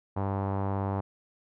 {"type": "tone with low-pass filter", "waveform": "sawtooth", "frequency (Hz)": 98, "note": "G2", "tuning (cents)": 0, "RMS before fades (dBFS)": -30, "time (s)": [0.16, 1.01], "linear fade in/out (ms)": 10, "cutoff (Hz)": 930, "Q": 2.5, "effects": []}